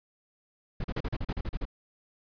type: noise bursts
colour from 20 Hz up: brown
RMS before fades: -31 dBFS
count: 11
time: 0.8-1.653 s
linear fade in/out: 5 ms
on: 43 ms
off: 38 ms
effects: resampled to 11025 Hz